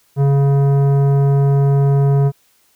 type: tone with tanh clipping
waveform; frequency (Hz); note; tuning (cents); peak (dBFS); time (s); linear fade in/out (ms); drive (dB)
triangle; 139.5; C#3; +11; -12; 0.16-2.32; 50; 17
effects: white hiss -57 dBFS RMS until 2.75 s